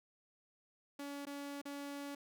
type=tone with dropouts; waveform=sawtooth; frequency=283.6 Hz; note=C#4; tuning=40 cents sharp; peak=-39 dBFS; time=0.99-2.15 s; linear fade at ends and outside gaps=5 ms; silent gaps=1.254-1.267 / 1.616-1.654 s; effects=none